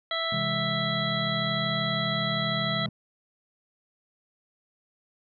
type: harmonic tone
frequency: 659.3 Hz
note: E5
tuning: in tune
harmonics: 1 / 2 / 3 / 5 / 6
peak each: -33 / -33 / -33 / -33 / -33 dBFS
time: 0.11-2.86 s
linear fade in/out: 2 ms
type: chord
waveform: triangle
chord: C augmented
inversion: none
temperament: just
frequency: 130.81 / 163.52 / 204.4 Hz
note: C3 / E3 / G#3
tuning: 0 / -14 / -27 cents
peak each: -32 dBFS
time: 0.32-2.89 s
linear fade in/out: 5 ms
effects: none